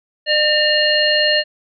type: harmonic tone with a mistuned harmonic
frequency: 604 Hz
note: D5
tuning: 48 cents sharp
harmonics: 1 / 3 / 5 / 7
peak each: -18 / -18 / -18 / -18 dBFS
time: 0.26-1.44 s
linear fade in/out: 50 ms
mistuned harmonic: 5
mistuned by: -110 cents
effects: none